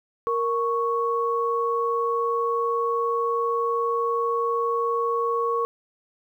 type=tone pair together; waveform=sine; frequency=466.2 / 1108.8 Hz; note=A#4 / C#6; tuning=0 / 0 cents; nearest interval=octave + minor third; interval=1500 cents; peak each=-24 dBFS; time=0.27-5.65 s; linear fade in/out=0 ms; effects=10-bit